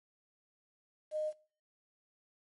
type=tone with quantisation; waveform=sine; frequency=615 Hz; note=D#5; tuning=20 cents flat; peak=-32 dBFS; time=1.11-1.33 s; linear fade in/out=50 ms; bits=10; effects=noise-tail reverb RT60 0.4 s tail -20 dB re dry + MP3 48 kbps